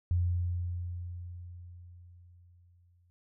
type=tone with exponential decay; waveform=sine; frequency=87.9 Hz; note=F2; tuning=12 cents sharp; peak=-24 dBFS; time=0.11-3.1 s; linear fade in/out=0 ms; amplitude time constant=650 ms; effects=none